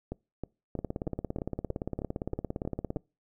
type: two click trains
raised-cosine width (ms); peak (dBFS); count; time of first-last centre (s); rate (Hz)
2; -21 / -19; 10 / 39; 0.12-2.968 / 0.79-2.961; 3.16 / 17.5
effects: noise-tail reverb RT60 0.3 s tail -26 dB re dry